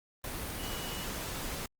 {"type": "tone in noise", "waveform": "sine", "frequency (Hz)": 2935, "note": "F#7", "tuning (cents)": -15, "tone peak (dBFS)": -45, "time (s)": [0.59, 1.04], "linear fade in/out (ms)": 2, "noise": "pink", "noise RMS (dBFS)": -38, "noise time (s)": [0.24, 1.66], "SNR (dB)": -10, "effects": ["Opus 32 kbps"]}